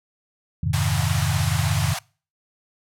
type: chord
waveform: sine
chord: F minor seventh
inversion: none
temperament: equal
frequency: 87.31 / 103.83 / 130.81 / 155.56 Hz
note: F2 / Ab2 / C3 / Eb3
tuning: 0 / 0 / 0 / 0 cents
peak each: -25 dBFS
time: 0.63-1.94 s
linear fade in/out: 5 ms
type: high-pass noise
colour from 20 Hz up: pink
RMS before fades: -29 dBFS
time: 0.73-1.99 s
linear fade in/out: 5 ms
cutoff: 620 Hz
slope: 96 dB/octave
effects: noise-tail reverb RT60 0.4 s tail -26 dB re dry + low-pass 12000 Hz 12 dB/octave